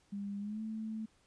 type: tone with pitch glide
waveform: sine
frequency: 201.1 to 219.3 Hz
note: G3 to A3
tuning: +44 to -6 cents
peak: -37 dBFS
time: 0.12-1.06 s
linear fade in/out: 10 ms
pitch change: +150 cents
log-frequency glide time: 0.39-0.61 s
effects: pink hiss -70 dBFS RMS until 1.26 s + resampled to 22050 Hz